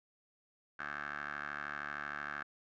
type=tone with band-pass filter; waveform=15% pulse; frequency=73 Hz; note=D2; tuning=10 cents flat; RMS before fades=-42 dBFS; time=0.79-2.43 s; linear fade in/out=5 ms; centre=1500 Hz; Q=9.8; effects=resampled to 16000 Hz